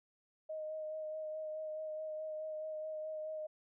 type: tone with vibrato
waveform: sine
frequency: 622.3 Hz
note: D#5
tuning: in tune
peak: -39 dBFS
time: 0.49-3.47 s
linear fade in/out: 10 ms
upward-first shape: sine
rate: 4.7 Hz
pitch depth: 17 cents each way
effects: none